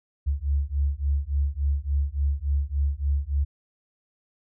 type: beating tone pair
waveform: sine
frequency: 69.1 / 72.6 Hz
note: C#2 / D2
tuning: -5 / -19 cents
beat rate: 3.5 Hz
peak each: -25 dBFS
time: 0.26-3.45 s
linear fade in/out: 20 ms
effects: none